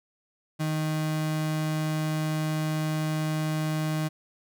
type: tone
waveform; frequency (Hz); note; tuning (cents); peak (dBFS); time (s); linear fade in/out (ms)
35% pulse; 155.56; D#3; 0; -24; 0.59-4.09; 20
effects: none